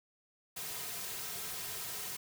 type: noise with comb filter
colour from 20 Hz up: white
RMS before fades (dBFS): -41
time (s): 0.56-2.17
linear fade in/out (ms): 10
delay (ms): 3.5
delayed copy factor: -0.65
effects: none